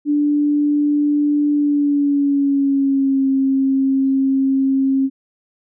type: tone with pitch glide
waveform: sine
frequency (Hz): 293.2 to 268.9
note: D4 to C4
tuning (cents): -3 to +47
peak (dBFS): -13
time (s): 0.05-5.1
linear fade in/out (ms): 50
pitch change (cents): -150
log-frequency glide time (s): 1.52-3.26
effects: none